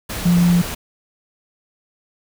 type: tone in noise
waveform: sine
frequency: 174.61 Hz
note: F3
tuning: in tune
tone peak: -11 dBFS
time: 0.25-0.62 s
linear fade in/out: 10 ms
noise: pink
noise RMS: -27 dBFS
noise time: 0.09-0.75 s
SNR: +13 dB
effects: none